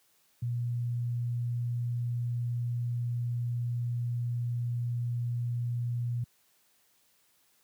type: tone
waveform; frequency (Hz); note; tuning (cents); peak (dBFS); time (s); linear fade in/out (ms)
sine; 120.1; B2; -48; -28; 0.42-6.24; 5
effects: white hiss -68 dBFS RMS until 7.63 s + high-pass 80 Hz 12 dB/octave